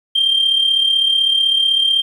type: tone with amplitude modulation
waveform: sine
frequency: 3173 Hz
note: G7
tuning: 20 cents sharp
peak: -8 dBFS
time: 0.15-2.02 s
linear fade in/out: 10 ms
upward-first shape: sine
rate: 35.9 Hz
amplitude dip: 60%
effects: tanh soft clip ceiling -7 dBFS + 8-bit